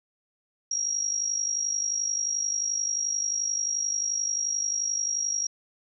sine tone with amplitude modulation, 5650 Hz, F8, 19 cents sharp, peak -22 dBFS, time 0.71-5.47 s, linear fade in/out 5 ms, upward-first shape sine, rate 51.4 Hz, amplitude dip 70%, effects none

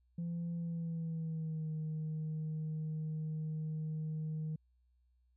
sine tone with pitch glide, 170 to 155.89 Hz, F3 to D#3, -46 to +4 cents, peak -34 dBFS, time 0.18-4.56 s, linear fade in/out 5 ms, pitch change -150 cents, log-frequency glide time 0.54-1.71 s, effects tanh soft clip ceiling -34 dBFS + added 61 Hz sine -69 dBFS peak until 5.36 s

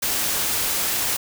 white noise, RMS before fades -23 dBFS, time 0.02-1.17 s, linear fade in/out 10 ms, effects none

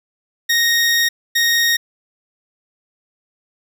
20% pulse tone bursts at uneven times, 1864.7 Hz, A#6, in tune, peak -8 dBFS, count 2, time 0.49-1.09 / 1.35-1.77 s, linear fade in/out 10 ms, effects none

